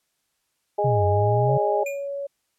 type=harmonic tone; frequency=206.2 Hz; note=G#3; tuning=12 cents flat; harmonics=2 / 3 / 4; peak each=-24 / -24 / -24 dBFS; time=0.78-1.84 s; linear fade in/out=10 ms
type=exponential two-way sweep; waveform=sine; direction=down then up; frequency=138.7 to 92.5 to 138.7 Hz; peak=-20 dBFS; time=0.84-1.58 s; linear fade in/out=10 ms; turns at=1.05 s
type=tone; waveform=sine; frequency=561 Hz; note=C#5; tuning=21 cents sharp; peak=-27 dBFS; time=1.48-2.27 s; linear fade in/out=10 ms
type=tone with exponential decay; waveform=square; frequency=2423 Hz; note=D#7; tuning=47 cents flat; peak=-28 dBFS; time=1.86-2.08 s; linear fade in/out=5 ms; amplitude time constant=46 ms
effects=white hiss -73 dBFS RMS until 2.58 s + low-pass 12000 Hz 12 dB/octave